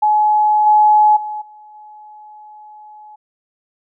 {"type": "tone with level steps", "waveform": "sine", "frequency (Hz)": 848, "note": "G#5", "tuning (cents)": 36, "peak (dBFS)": [-10, -7, -22, -38, -36], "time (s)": [0.02, 3.16], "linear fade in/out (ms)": 10, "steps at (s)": [0.66, 1.16, 1.41, 1.74], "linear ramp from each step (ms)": 10, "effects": []}